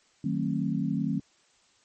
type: chord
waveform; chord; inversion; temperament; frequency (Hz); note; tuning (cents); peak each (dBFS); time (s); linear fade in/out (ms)
sine; D# diminished seventh; none; just; 155.56 / 186.68 / 224 / 268.8; D#3 / F#3 / A3 / C4; 0 / +16 / +31 / +47; -31; 0.24-1.2; 5
effects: white hiss -64 dBFS RMS until 1.84 s + MP3 32 kbps

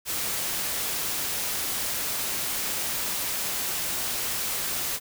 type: noise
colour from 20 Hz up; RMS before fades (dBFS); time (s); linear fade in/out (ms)
white; -29; 0.05-5; 50
effects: none

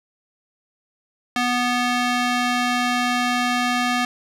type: tone with band-pass filter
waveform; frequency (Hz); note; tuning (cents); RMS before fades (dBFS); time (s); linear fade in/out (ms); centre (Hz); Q
square; 245.8; B3; -8; -21; 1.36-4.05; 2; 2100; 0.58
effects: none

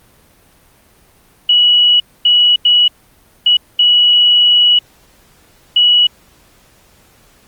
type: tone bursts at uneven times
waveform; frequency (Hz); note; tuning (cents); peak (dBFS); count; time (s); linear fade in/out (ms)
sine; 2930; F#7; -18; -6; 6; 1.49-2 / 2.25-2.56 / 2.65-2.88 / 3.46-3.57 / 3.79-4.79 / 5.76-6.07; 5
effects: pink hiss -49 dBFS RMS until 7.47 s + Opus 32 kbps

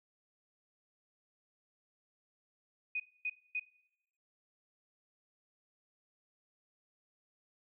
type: tone bursts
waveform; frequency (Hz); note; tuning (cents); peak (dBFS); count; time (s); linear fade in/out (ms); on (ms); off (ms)
sine; 2489; D#7; 0; -33; 3; 2.95-3.597; 5; 49; 250
effects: noise-tail reverb RT60 0.8 s tail -20 dB re dry

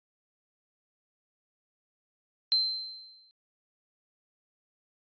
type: tone with exponential decay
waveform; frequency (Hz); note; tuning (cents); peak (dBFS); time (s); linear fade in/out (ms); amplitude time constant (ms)
sine; 4107; C8; -33; -20; 2.52-3.31; 0; 170
effects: resampled to 11025 Hz

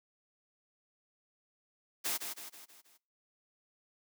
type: noise with echo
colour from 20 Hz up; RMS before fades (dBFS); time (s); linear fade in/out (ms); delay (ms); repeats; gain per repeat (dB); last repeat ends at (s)
white; -34; 2.04-2.18; 20; 160; 5; -6; 2.98
effects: noise-tail reverb RT60 0.4 s tail -24 dB re dry + high-pass 200 Hz 12 dB/octave

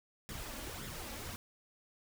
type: noise with flanger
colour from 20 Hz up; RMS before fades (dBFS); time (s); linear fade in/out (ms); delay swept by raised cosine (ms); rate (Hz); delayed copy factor
pink; -44; 0.29-1.36; 0; 0.55 to 3.65; 1.8; +0.6
effects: none

